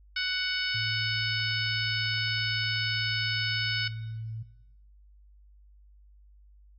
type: harmonic tone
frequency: 743 Hz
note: F#5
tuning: 7 cents sharp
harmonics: 2 / 3 / 4 / 5 / 6 / 7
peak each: -32 / -34 / -35 / -36 / -37 / -37 dBFS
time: 0.16-3.88 s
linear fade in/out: 5 ms
type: tone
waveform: sine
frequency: 111.6 Hz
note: A2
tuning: 25 cents sharp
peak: -34 dBFS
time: 0.74-4.43 s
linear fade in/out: 10 ms
type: clicks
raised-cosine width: 0.5 ms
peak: -38 dBFS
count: 10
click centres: 1.401 / 1.511 / 1.664 / 2.057 / 2.141 / 2.179 / 2.279 / 2.383 / 2.636 / 2.76 s
effects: noise-tail reverb RT60 1.0 s tail -17 dB re dry + added 50 Hz sine -53 dBFS peak until 6.78 s